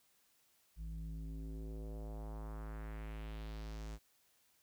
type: tone with low-pass filter sweep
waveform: square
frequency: 53.8 Hz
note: A1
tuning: 38 cents flat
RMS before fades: -45 dBFS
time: 0.76-3.99 s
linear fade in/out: 50 ms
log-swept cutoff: 120 to 7800 Hz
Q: 1.8
effects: white hiss -73 dBFS RMS until 4.62 s